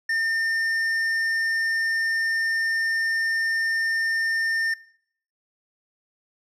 sine tone with tanh clipping, 1810 Hz, A6, 48 cents sharp, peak -23 dBFS, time 0.09-4.74 s, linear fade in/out 5 ms, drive 8 dB, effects noise-tail reverb RT60 0.6 s tail -19 dB re dry

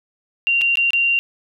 sine tone with dropouts, 2767 Hz, F7, 17 cents flat, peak -14 dBFS, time 0.47-1.19 s, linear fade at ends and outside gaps 0 ms, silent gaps 0.612-0.617 / 0.756-0.772 / 0.906-0.933 s, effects none

